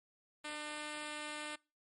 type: tone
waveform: 5% pulse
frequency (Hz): 300.3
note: D4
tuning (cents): +39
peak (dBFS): -30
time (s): 0.44-1.56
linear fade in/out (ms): 10
effects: noise-tail reverb RT60 0.3 s tail -24 dB re dry + MP3 48 kbps